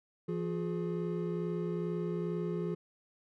triangle tone cluster, 170.1 / 357.6 / 419.9 Hz, F3 / F4 / G#4, -45 / +41 / +19 cents, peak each -33 / -36 / -36 dBFS, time 0.28-2.75 s, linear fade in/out 10 ms, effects none

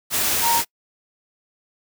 sine tone in noise, 931 Hz, A#5, 2 cents flat, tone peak -18 dBFS, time 0.41-0.62 s, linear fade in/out 50 ms, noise white, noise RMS -21 dBFS, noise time 0.1-0.65 s, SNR 0 dB, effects noise-tail reverb RT60 0.1 s tail -26 dB re dry

